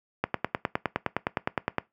click train, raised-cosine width 0.5 ms, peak -9 dBFS, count 16, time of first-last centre 0.24-1.783 s, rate 9.72 Hz, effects noise-tail reverb RT60 0.2 s tail -21 dB re dry + high-pass 100 Hz 12 dB/octave

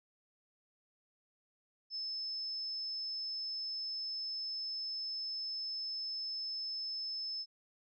sine tone, 5240 Hz, E8, 11 cents flat, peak -37 dBFS, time 1.9-7.46 s, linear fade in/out 50 ms, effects none

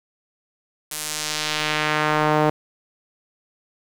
sawtooth tone with band-pass filter sweep, 152.5 Hz, D#3, 34 cents flat, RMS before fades -22 dBFS, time 0.91-2.5 s, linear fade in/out 5 ms, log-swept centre 11000 to 660 Hz, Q 0.98, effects 7-bit

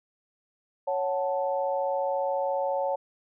sine chord, F# minor, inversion second, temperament equal, 554.4 / 740 / 880 Hz, C#5 / F#5 / A5, 0 / 0 / 0 cents, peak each -27 / -32 / -31 dBFS, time 0.87-2.96 s, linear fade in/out 10 ms, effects none

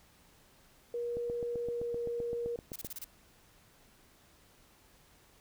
sine tone with pitch glide, 476.4 to 473.1 Hz, A#4 to A#4, +38 to +26 cents, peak -33 dBFS, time 0.94-2.56 s, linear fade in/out 2 ms, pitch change -12 cents, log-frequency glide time 1.62-2.03 s
click train, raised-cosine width 2 ms, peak -29 dBFS, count 14, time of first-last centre 1.17-2.847 s, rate 7.75 Hz
blue noise bursts, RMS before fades -42 dBFS, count 6, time 2.73-3.043 s, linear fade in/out 2 ms, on 28 ms, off 29 ms
effects pink hiss -63 dBFS RMS until 5.4 s

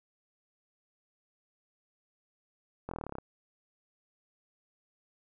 slowing click train, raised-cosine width 1 ms, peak -24 dBFS, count 12, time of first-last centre 2.89-3.185 s, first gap 23 ms, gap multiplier 1.03, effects none

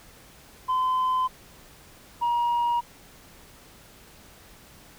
sine tone pair in turn, 1024 / 951.5 Hz, C6 / A#5, -38 / +35 cents, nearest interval minor second, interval 127 cents, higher first, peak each -19 dBFS, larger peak neither, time 0.68-1.28 / 2.21-2.81 s, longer neither, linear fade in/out 20 ms, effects tanh soft clip ceiling -20 dBFS + pink hiss -51 dBFS RMS until 4.98 s

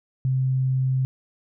sine tone, 130.81 Hz, C3, in tune, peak -19 dBFS, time 0.25-1.05 s, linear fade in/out 0 ms, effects none

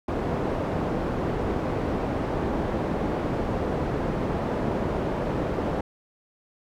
white low-pass noise, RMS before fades -27 dBFS, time 0.08-5.81 s, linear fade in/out 5 ms, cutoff 540 Hz, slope 12 dB/octave, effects none

